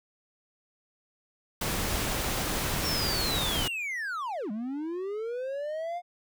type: noise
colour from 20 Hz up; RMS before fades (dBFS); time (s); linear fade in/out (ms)
pink; -30; 1.61-3.68; 5
type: linear two-way sweep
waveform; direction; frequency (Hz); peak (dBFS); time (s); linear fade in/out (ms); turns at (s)
triangle; down then up; 5590 to 201.7 to 716; -29; 2.82-6.02; 50; 4.51
effects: none